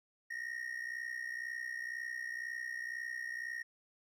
triangle ring-modulated tone, 1864.7 Hz, A#6, in tune, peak -34 dBFS, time 0.3-3.63 s, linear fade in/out 10 ms, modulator 31 Hz, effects none

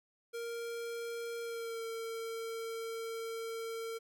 square tone with pitch glide, 466.2 to 454.5 Hz, A#4 to A#4, 0 to -44 cents, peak -39 dBFS, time 0.33-3.99 s, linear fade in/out 20 ms, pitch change -44 cents, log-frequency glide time 1.42-1.85 s, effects none

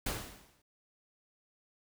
pink noise with exponential decay, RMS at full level -33 dBFS, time 0.06-0.62 s, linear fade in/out 5 ms, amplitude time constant 120 ms, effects none

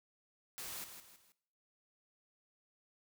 white noise with echo, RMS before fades -45 dBFS, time 0.58-0.84 s, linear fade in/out 0 ms, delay 160 ms, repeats 3, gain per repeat -8 dB, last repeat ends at 1.32 s, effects noise-tail reverb RT60 0.7 s tail -19 dB re dry

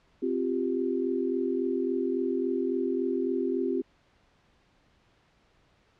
sine chord, C suspended fourth, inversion none, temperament just, 261.6 / 348.8 / 392.4 Hz, C4 / F4 / G4, 0 / -2 / +2 cents, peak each -30 dBFS, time 0.22-3.82 s, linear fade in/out 10 ms, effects pink hiss -65 dBFS RMS until 5.99 s + low-pass 4000 Hz 12 dB/octave

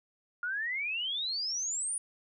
sine exponential sweep, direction up, 1401 to 9750 Hz, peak -31 dBFS, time 0.43-1.98 s, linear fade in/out 2 ms, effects none

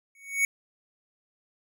square tone with exponential growth, 2229 Hz, C#7, 9 cents sharp, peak -19 dBFS, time 0.15-0.45 s, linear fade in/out 2 ms, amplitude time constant 65 ms, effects none

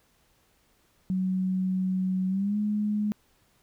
sine tone with pitch glide, 186.6 to 209.5 Hz, F#3 to G#3, +15 to +15 cents, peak -24 dBFS, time 1.1-3.12 s, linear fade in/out 0 ms, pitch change +200 cents, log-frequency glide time 2.28-2.57 s, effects pink hiss -66 dBFS RMS until 3.62 s

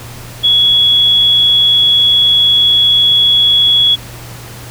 sine tone, 3362 Hz, G#7, 20 cents sharp, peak -6 dBFS, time 0.43-3.96 s, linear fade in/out 20 ms, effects added 119 Hz sine -31 dBFS peak until 4.7 s + pink hiss -32 dBFS RMS until 4.7 s

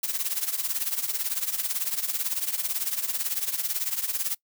blue noise with tremolo, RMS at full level -25 dBFS, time 0.03-4.35 s, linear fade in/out 5 ms, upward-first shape triangle, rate 18 Hz, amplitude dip 85%, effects noise-tail reverb RT60 0.1 s tail -22 dB re dry

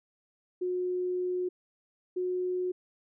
sine tone pair in turn, 362.5 / 364 Hz, F#4 / F#4, -35 / -28 cents, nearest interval unison, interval 7 cents, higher second, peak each -28 dBFS, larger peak neither, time 0.61-1.49 / 2.16-2.72 s, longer first, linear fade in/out 10 ms, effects none

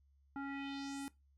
square tone with low-pass filter sweep, 277.2 Hz, C#4, in tune, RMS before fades -43 dBFS, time 0.36-1.08 s, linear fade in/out 0 ms, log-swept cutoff 1200 to 11000 Hz, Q 2.8, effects noise-tail reverb RT60 0.2 s tail -19 dB re dry + added 69 Hz sine -67 dBFS peak until 1.37 s

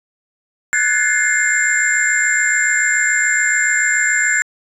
sine tone cluster, 1486 / 1683 / 1750 / 2110 / 7330 Hz, F#6 / G#6 / A6 / C7 / A#8, +7 / +23 / -10 / +14 / -30 cents, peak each -19 dBFS, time 0.73-4.42 s, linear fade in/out 0 ms, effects tanh soft clip ceiling -3 dBFS

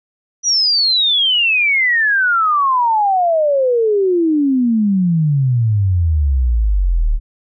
sine exponential sweep, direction down, 5920 to 35 Hz, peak -11 dBFS, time 0.43-7.2 s, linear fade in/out 50 ms, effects none

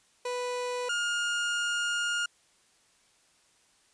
30% pulse tone pair in turn, 493.9 / 1419.7 Hz, B4 / F6, 0 / +28 cents, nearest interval octave + tritone, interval 1828 cents, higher second, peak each -28 / -25 dBFS, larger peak second, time 0.25-0.89 / 0.89-2.26 s, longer second, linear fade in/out 5 ms, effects white hiss -65 dBFS RMS until 3.93 s + resampled to 22050 Hz

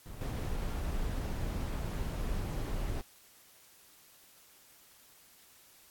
brown noise with level steps, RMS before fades -44 / -35 dBFS, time 0.06-3.01 s, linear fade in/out 0 ms, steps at 0.21 s, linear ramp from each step 2 ms, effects white hiss -60 dBFS RMS until 5.9 s + AAC 64 kbps

